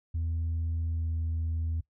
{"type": "tone with pitch glide", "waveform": "sine", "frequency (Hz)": [82.1, 81.39], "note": ["E2", "E2"], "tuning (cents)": [-6, -21], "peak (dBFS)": -26, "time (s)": [0.14, 1.81], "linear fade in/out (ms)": 10, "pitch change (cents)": -15, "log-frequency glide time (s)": [0.9, 1.11], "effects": ["noise-tail reverb RT60 0.1 s tail -21 dB re dry", "tanh soft clip ceiling -26 dBFS"]}